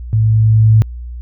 sine tone with level ramp, 110 Hz, A2, in tune, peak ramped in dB -9 to -4 dBFS, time 0.13-0.82 s, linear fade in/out 0 ms, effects added 60 Hz sine -24 dBFS peak until 1.21 s

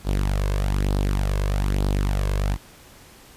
sawtooth tone with flanger, 49 Hz, G1, in tune, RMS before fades -22 dBFS, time 0.04-2.58 s, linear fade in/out 50 ms, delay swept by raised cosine 0.21 to 1.91 ms, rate 1.1 Hz, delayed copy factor +0.6, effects pink hiss -48 dBFS RMS until 3.36 s + resampled to 32000 Hz

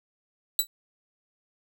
15% pulse tone with exponential decay, 3951 Hz, B7, in tune, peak -9 dBFS, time 0.59-0.67 s, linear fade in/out 1 ms, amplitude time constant 17 ms, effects none

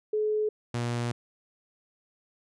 sine / sawtooth tone pair in turn, 427 / 119.59 Hz, G#4 / A#2, +48 / +45 cents, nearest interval octave + minor seventh, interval 2203 cents, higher first, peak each -24 dBFS, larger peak neither, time 0.13-0.49 / 0.74-1.12 s, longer second, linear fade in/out 5 ms, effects resampled to 22050 Hz

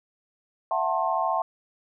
sine chord, F# half-diminished seventh, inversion third, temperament just, 666 / 740 / 888 / 1065.6 Hz, E5 / F#5 / A5 / C6, +18 / 0 / +16 / +31 cents, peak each -28 dBFS, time 0.71-1.42 s, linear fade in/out 2 ms, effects none

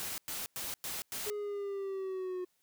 white noise bursts, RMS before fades -39 dBFS, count 5, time 0-1.3 s, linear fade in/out 0 ms, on 180 ms, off 100 ms
triangle linear sweep, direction down, 420 to 361.7 Hz, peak -33 dBFS, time 1.26-2.45 s, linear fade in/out 10 ms
effects white hiss -75 dBFS RMS until 2.62 s

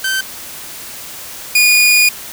sawtooth tone pair in turn, 1547 / 2448 Hz, G6 / D#7, -23 / -29 cents, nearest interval minor sixth, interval 794 cents, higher second, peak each -11 / -4 dBFS, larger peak second, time 0.04-0.21 / 1.55-2.09 s, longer second, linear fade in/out 5 ms, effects white hiss -30 dBFS RMS until 2.32 s

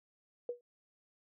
sine tone with exponential decay, 484.2 Hz, B4, 34 cents flat, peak -31 dBFS, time 0.49-0.61 s, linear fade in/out 2 ms, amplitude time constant 26 ms, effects none

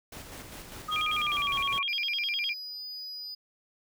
pink noise with tremolo, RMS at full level -43 dBFS, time 0.12-1.79 s, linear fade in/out 5 ms, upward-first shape square, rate 5 Hz, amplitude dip 35%
sine tone with pitch glide, 1244.5 to 1115.1 Hz, D#6 to C#6, 0 to +10 cents, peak -30 dBFS, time 0.88-1.83 s, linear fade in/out 10 ms, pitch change -190 cents, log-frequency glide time 1.13-1.56 s
sine tone with vibrato, 2784 Hz, F7, 6 cents flat, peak -28 dBFS, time 0.91-2.54 s, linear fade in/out 20 ms, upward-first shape square, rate 9.8 Hz, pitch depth 270 cents each way
triangle tone, 4949 Hz, D#8, 10 cents flat, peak -36 dBFS, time 1.88-3.35 s, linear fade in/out 10 ms
effects none

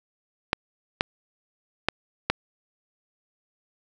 clicks, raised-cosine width 0.3 ms, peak -4 dBFS, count 4, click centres 0.531 / 1.009 / 1.886 / 2.3 s, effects none

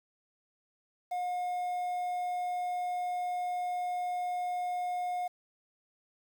triangle tone with quantisation, 718 Hz, F5, 48 cents sharp, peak -29 dBFS, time 1.11-5.28 s, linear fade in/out 10 ms, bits 9, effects none

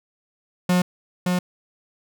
45% pulse tone with echo, 180 Hz, F#3, 47 cents flat, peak -16 dBFS, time 0.69-0.82 s, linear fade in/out 5 ms, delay 570 ms, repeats 1, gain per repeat -3 dB, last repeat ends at 1.39 s, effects none

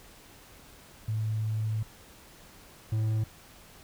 sine / triangle tone pair in turn, 109.1 / 109.55 Hz, A2 / A2, -14 / -7 cents, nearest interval unison, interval 7 cents, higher second, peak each -27 / -23 dBFS, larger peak second, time 1.08-1.83 / 2.92-3.24 s, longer first, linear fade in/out 5 ms, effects pink hiss -53 dBFS RMS until 3.83 s

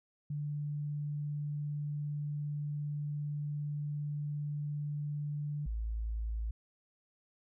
sine tone pair in turn, 147.1 / 55.26 Hz, D3 / A1, +3 / +8 cents, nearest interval octave + perfect fourth, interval 1695 cents, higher first, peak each -34 / -33 dBFS, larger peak second, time 0.3-5.66 / 5.66-6.51 s, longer first, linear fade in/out 5 ms, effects none

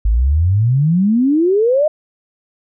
sine exponential sweep, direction up, 50.1 to 632 Hz, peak -10 dBFS, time 0.05-1.88 s, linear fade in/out 5 ms, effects none

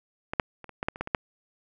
clicks, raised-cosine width 0.5 ms, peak -15 / -6 / -27 / -28 / -15 / -10 / -26 / -15 / -20 / -7 dBFS, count 10, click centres 0.335 / 0.398 / 0.643 / 0.693 / 0.829 / 0.885 / 0.959 / 1.01 / 1.074 / 1.148 s, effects none

